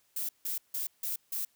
violet noise bursts, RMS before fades -34 dBFS, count 5, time 0.16-1.45 s, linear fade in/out 5 ms, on 130 ms, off 160 ms, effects white hiss -70 dBFS RMS until 1.55 s

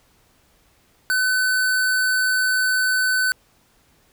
square tone, 1511 Hz, F#6, 36 cents sharp, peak -18 dBFS, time 1.1-3.32 s, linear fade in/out 0 ms, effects pink hiss -59 dBFS RMS until 4.12 s

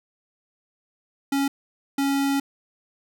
square tone bursts at uneven times, 277.2 Hz, C#4, in tune, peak -21 dBFS, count 2, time 1.32-1.48 / 1.98-2.4 s, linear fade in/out 5 ms, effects none

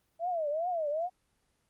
sine tone with vibrato, 650 Hz, E5, 24 cents flat, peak -29 dBFS, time 0.19-1.1 s, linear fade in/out 50 ms, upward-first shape triangle, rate 2.5 Hz, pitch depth 230 cents each way, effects pink hiss -74 dBFS RMS until 1.69 s + Opus 24 kbps

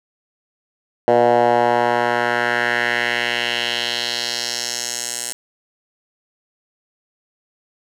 10% pulse tone with band-pass filter sweep, 120 Hz, B2, 49 cents flat, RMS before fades -19 dBFS, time 1.08-5.33 s, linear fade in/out 0 ms, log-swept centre 620 to 8500 Hz, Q 2, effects none

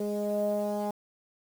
sawtooth tone with low-pass filter sweep, 207 Hz, G#3, 5 cents flat, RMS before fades -30 dBFS, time 0-0.91 s, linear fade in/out 5 ms, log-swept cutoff 510 to 770 Hz, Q 7.2, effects 8-bit

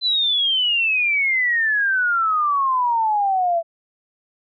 sine exponential sweep, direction down, 4064 to 659.3 Hz, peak -16 dBFS, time 0.01-3.63 s, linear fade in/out 50 ms, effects none

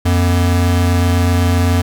square tone pair together, 89.15 / 239.8 Hz, F2 / A#3, +36 / +49 cents, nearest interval octave + perfect fourth, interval 1713 cents, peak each -12 / -20 dBFS, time 0.05-1.82 s, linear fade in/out 10 ms, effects none

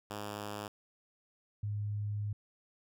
5% pulse / sine tone pair in turn, 103.83 / 103.83 Hz, G#2 / G#2, 0 / 0 cents, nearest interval unison, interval 0 cents, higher neither, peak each -28 / -33 dBFS, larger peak first, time 0.1-0.68 / 1.63-2.33 s, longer second, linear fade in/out 5 ms, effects none

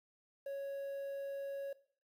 triangle tone with quantisation, 554.4 Hz, C#5, in tune, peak -37 dBFS, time 0.46-1.73 s, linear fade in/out 5 ms, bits 11, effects noise-tail reverb RT60 0.5 s tail -17 dB re dry

